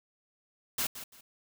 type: noise with echo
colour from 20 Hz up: white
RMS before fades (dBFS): -31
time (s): 0.78-0.87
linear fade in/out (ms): 5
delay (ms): 170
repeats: 2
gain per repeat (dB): -12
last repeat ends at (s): 1.21
effects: none